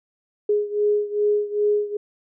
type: beating tone pair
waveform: sine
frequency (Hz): 415.3 / 417.8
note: G#4 / G#4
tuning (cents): 0 / +10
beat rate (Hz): 2.5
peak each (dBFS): -20 / -23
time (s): 0.49-1.97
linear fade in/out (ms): 5
effects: none